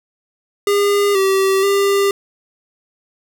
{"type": "tone with pitch steps", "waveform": "square", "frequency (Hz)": [405.6, 385.7, 398], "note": ["G#4", "G4", "G4"], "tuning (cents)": [-41, -28, 26], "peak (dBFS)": -13, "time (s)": [0.67, 2.11], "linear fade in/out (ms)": 2, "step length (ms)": 480, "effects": []}